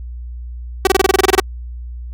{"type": "tone bursts", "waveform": "sawtooth", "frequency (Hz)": 381.6, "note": "G4", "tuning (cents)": -47, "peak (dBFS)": -4, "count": 12, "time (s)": [0.85, 1.399], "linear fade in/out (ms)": 2, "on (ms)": 21, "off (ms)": 27, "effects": ["added 60 Hz sine -26 dBFS peak until 2.13 s", "AAC 48 kbps"]}